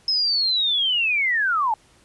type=linear sweep; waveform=sine; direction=down; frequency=5200 to 830.6 Hz; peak=-18 dBFS; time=0.08-1.74 s; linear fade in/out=2 ms; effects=pink hiss -56 dBFS RMS until 2.04 s + resampled to 24000 Hz